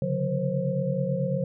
sine tone cluster, 136.1 / 145.2 / 181.4 / 485.6 / 533 Hz, C#3 / D3 / F#3 / B4 / C5, -31 / -19 / -34 / -29 / +32 cents, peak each -31 / -30 / -29 / -36 / -29 dBFS, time 0.02-1.44 s, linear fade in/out 2 ms, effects none

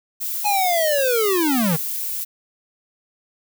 violet noise, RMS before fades -26 dBFS, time 0.2-2.25 s, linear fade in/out 20 ms
square linear sweep, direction down, 845 to 146.83 Hz, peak -18 dBFS, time 0.44-1.77 s, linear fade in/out 20 ms
effects none

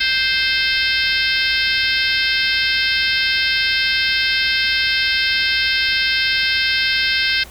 harmonic tone, 523.3 Hz, C5, in tune, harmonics 3 / 4 / 5 / 6 / 7 / 8 / 9 / 10, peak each -21 / -22 / -23 / -24 / -24 / -25 / -26 / -26 dBFS, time 0-7.44 s, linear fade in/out 10 ms, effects added 60 Hz sine -41 dBFS peak until 7.5 s + pink hiss -41 dBFS RMS until 7.5 s

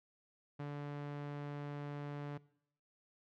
sawtooth tone with low-pass filter, 144.9 Hz, D3, 23 cents flat, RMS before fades -43 dBFS, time 0.59-2.38 s, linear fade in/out 10 ms, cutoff 2400 Hz, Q 0.55, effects noise-tail reverb RT60 0.7 s tail -20 dB re dry

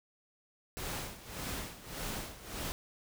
pink noise with tremolo, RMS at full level -38 dBFS, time 0.77-2.72 s, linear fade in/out 0 ms, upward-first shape sine, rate 1.7 Hz, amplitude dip 80%, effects none

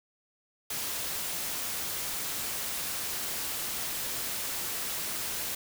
white noise, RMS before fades -34 dBFS, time 0.7-5.55 s, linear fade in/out 5 ms, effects none

